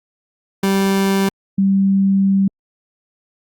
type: tone pair in turn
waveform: 30% pulse / sine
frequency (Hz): 194.9 / 194.9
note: G3 / G3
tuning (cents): -10 / -10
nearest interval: unison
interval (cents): 0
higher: neither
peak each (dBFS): -11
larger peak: neither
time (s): 0.63-1.29 / 1.58-2.48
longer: second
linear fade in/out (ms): 5
effects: Opus 48 kbps